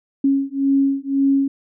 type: beating tone pair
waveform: sine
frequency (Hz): 273.7 / 275.6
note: C#4 / C#4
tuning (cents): -22 / -10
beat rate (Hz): 1.9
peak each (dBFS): -18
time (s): 0.24-1.48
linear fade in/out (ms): 5
effects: none